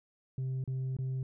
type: tone with dropouts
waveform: sine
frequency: 130.81 Hz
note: C3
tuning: in tune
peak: -29 dBFS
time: 0.38-1.23 s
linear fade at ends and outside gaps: 2 ms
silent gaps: 0.64-0.676 / 0.967-0.987 s
effects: tanh soft clip ceiling -31 dBFS